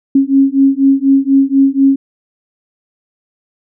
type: beating tone pair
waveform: sine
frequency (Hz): 270.6 / 274.7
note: C#4 / C#4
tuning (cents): -42 / -16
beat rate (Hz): 4.1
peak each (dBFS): -10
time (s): 0.15-1.96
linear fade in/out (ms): 5
effects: none